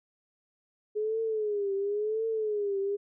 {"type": "tone with vibrato", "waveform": "sine", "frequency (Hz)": 420, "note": "G#4", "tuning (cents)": 19, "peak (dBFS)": -27, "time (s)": [0.95, 2.97], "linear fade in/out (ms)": 20, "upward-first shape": "triangle", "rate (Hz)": 0.95, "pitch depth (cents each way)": 130, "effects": []}